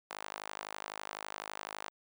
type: tone with high-pass filter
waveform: sawtooth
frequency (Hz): 51.91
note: G#1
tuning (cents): 0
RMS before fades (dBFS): -44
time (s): 0.1-1.9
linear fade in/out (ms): 5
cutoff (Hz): 860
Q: 1.3
effects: none